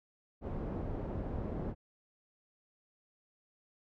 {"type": "low-pass noise", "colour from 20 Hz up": "pink", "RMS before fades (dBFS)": -38, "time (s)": [0.41, 1.75], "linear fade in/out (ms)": 50, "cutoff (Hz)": 580, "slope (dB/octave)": 12, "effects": []}